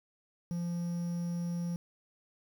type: tone with quantisation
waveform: triangle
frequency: 172.4 Hz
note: F3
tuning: 22 cents flat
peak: -30 dBFS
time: 0.51-1.76 s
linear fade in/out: 0 ms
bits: 9
effects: none